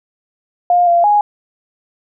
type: tone with pitch steps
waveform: sine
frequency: 707 / 689 / 829 Hz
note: F5 / F5 / G#5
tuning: +21 / -24 / -3 cents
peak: -8 dBFS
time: 0.7-1.21 s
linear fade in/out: 2 ms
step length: 170 ms
effects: none